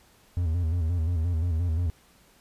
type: tone with vibrato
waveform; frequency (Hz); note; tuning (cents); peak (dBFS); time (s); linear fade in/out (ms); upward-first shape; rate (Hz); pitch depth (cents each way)
triangle; 83.8; E2; +29; -21; 0.37-1.9; 0; square; 5.7; 84
effects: pink hiss -59 dBFS RMS until 2.4 s + resampled to 32000 Hz